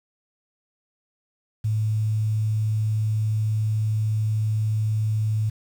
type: tone with quantisation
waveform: sine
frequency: 108.3 Hz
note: A2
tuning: 27 cents flat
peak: -20 dBFS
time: 1.64-5.5 s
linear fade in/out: 10 ms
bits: 8
effects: none

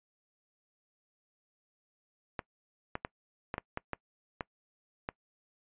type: clicks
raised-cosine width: 0.5 ms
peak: -19 dBFS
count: 9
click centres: 2.392 / 2.954 / 3.049 / 3.541 / 3.581 / 3.774 / 3.933 / 4.408 / 5.089 s
effects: noise-tail reverb RT60 0.1 s tail -23 dB re dry + resampled to 8000 Hz

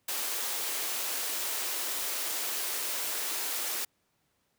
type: high-pass noise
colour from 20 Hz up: white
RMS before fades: -33 dBFS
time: 0.08-3.85 s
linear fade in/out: 5 ms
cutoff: 300 Hz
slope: 24 dB/octave
effects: pink hiss -74 dBFS RMS until 4.58 s + high-pass 80 Hz 12 dB/octave

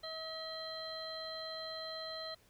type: harmonic tone with a mistuned harmonic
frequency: 640 Hz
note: D#5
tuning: 49 cents sharp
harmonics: 1 / 2 / 3 / 5 / 6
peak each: -45 / -50 / -52 / -52 / -44 dBFS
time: 0.03-2.35 s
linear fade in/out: 10 ms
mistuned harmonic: 6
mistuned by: +110 cents
effects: pink hiss -67 dBFS RMS until 2.49 s

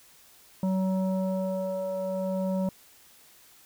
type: tone with frequency modulation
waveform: sine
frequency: 188.7 Hz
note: F#3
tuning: 34 cents sharp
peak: -25 dBFS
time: 0.63-2.69 s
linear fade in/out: 2 ms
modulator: 377 Hz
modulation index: 1.2
effects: white hiss -56 dBFS RMS until 3.65 s

